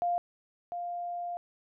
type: tone pair in turn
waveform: sine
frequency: 700 / 700 Hz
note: F5 / F5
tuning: +4 / +4 cents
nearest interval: unison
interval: 0 cents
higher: neither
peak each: -26 / -33 dBFS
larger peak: first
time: 0.02-0.18 / 0.72-1.37 s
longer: second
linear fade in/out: 0 ms
effects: none